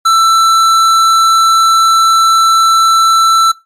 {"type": "tone with hard clipping", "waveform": "sine", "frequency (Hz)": 1332, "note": "E6", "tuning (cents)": 18, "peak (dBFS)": -7, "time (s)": [0.05, 3.52], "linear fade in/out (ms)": 10, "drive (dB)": 13, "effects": ["noise-tail reverb RT60 0.2 s tail -17 dB re dry", "MP3 96 kbps"]}